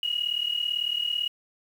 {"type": "tone pair together", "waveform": "sine", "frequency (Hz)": [2871, 2909], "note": ["F7", "F#7"], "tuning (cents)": [47, -30], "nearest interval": "unison", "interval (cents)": 23, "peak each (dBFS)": -28, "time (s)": [0.03, 1.28], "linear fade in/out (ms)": 2, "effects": ["8-bit"]}